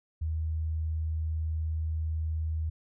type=tone; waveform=sine; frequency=79.3 Hz; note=D#2; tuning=33 cents sharp; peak=-28 dBFS; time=0.21-2.7 s; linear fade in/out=10 ms; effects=none